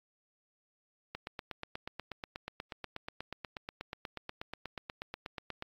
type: click train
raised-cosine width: 0.3 ms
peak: -23 dBFS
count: 38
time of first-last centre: 1.15-5.624 s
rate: 8.27 Hz
effects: AAC 32 kbps